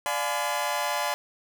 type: chord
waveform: sawtooth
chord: D diminished seventh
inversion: none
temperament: just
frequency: 587.3 / 704.8 / 845.8 / 1014.9 Hz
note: D5 / F5 / Ab5 / Cb6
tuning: 0 / +16 / +31 / +47 cents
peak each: -28 / -29 / -27 / -27 dBFS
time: 0.06-1.14 s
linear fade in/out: 0 ms
effects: none